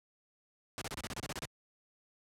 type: noise bursts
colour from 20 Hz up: pink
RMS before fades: -39 dBFS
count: 11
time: 0.78-1.454 s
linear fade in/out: 0 ms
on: 34 ms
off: 30 ms
effects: high-pass 60 Hz 12 dB/octave + low-pass 10000 Hz 12 dB/octave